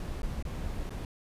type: noise with dropouts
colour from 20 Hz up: brown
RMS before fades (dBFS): -35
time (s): 0-1.05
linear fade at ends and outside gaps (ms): 2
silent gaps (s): 0.22-0.23 / 0.426-0.451 / 0.895-0.905
effects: resampled to 32000 Hz